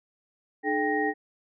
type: tone cluster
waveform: sine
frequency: 303.3 / 426.6 / 787 / 1872 Hz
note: D#4 / G#4 / G5 / A#6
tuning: -44 / +46 / +7 / +7 cents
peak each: -29 dBFS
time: 0.63-1.14 s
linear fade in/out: 50 ms
effects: none

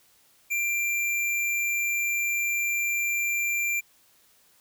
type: tone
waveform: square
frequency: 2370 Hz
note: D7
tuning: 15 cents sharp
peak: -25 dBFS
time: 0.5-3.81 s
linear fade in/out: 20 ms
effects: white hiss -61 dBFS RMS until 4.6 s

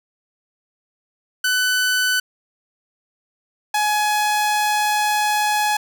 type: tone pair in turn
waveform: sawtooth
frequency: 1500 / 841.8 Hz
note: F#6 / G#5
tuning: +23 / +23 cents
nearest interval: minor seventh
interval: 1000 cents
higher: first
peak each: -13 dBFS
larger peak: neither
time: 1.44-2.2 / 3.74-5.77 s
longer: second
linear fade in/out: 5 ms
effects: none

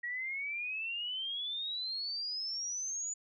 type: exponential sweep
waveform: sine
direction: up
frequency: 1900 to 6990 Hz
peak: -35 dBFS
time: 0.03-3.14 s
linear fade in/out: 10 ms
effects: none

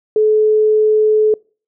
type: tone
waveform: sine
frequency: 430 Hz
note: A4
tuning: 40 cents flat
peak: -9 dBFS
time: 0.16-1.34 s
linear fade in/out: 2 ms
effects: noise-tail reverb RT60 0.4 s tail -26 dB re dry

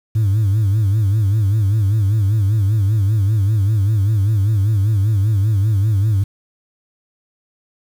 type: tone with vibrato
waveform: sine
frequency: 103.5 Hz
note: G#2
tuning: 5 cents flat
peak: -10 dBFS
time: 0.15-6.24 s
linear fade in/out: 10 ms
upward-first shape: sine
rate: 5.1 Hz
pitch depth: 130 cents each way
effects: tanh soft clip ceiling -11 dBFS + 7-bit

